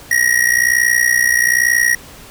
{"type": "tone with amplitude modulation", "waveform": "square", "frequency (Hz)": 1893, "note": "A#6", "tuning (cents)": 26, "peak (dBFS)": -8, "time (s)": [0.11, 1.95], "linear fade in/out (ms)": 5, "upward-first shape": "sine", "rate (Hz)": 61.1, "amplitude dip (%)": 85, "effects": ["pink hiss -38 dBFS RMS until 2.3 s"]}